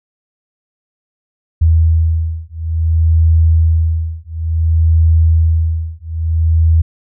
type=beating tone pair; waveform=sine; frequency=80.9 / 81.47 Hz; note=E2 / E2; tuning=-32 / -20 cents; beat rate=0.57 Hz; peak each=-12 dBFS; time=1.61-6.82 s; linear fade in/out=10 ms; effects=none